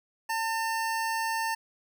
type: tone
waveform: 25% pulse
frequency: 900 Hz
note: A5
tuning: 39 cents sharp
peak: -24 dBFS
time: 0.29-1.55 s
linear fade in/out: 10 ms
effects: none